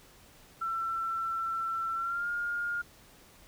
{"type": "tone with pitch glide", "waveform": "sine", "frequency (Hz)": [1343, 1416.3], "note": ["E6", "F6"], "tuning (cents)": [32, 24], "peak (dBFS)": -30, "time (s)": [0.61, 2.82], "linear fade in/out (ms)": 10, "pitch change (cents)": 92, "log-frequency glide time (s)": [1.96, 2.28], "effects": ["pink hiss -57 dBFS RMS until 3.47 s"]}